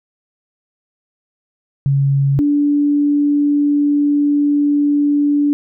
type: tone pair in turn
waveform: sine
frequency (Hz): 138.6 / 290.2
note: C#3 / D4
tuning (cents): 0 / -21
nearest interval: octave + minor second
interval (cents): 1279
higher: second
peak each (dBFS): -11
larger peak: neither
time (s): 1.86-2.39 / 2.39-5.53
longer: second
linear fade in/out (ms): 0
effects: none